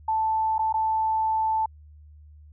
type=tone with dropouts; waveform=sine; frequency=880 Hz; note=A5; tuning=in tune; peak=-21 dBFS; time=0.08-1.66 s; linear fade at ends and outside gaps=5 ms; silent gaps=0.582-0.591 / 0.727-0.74 s; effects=added 75 Hz sine -46 dBFS peak until 2.52 s